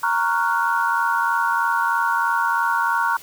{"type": "chord", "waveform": "sine", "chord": "Gb major seventh", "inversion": "first", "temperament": "equal", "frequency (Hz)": [932.3, 1108.7, 1396.9, 1480], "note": ["Bb5", "Db6", "F6", "Gb6"], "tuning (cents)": [0, 0, 0, 0], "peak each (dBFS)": [-21, -24, -24, -24], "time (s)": [0.03, 3.17], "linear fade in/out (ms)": 5, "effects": ["white hiss -43 dBFS RMS until 3.22 s"]}